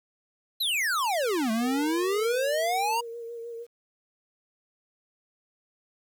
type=exponential two-way sweep; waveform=square; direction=down then up; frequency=4186 to 215.8 to 960 Hz; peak=-25 dBFS; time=0.6-3.01 s; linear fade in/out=10 ms; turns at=1.51 s
type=tone with vibrato; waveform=sine; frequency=466.2 Hz; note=A#4; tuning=in tune; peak=-35 dBFS; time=1.6-3.67 s; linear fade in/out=50 ms; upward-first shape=sine; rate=6.5 Hz; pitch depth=28 cents each way
effects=10-bit